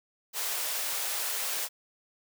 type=high-pass noise; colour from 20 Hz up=white; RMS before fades=-32 dBFS; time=0.33-1.69 s; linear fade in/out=50 ms; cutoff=440 Hz; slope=24 dB/octave; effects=none